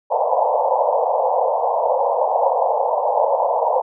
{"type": "band-pass noise", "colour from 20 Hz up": "pink", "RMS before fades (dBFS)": -18, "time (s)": [0.1, 3.82], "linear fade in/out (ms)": 20, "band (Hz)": [490, 980], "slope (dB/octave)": 96, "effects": []}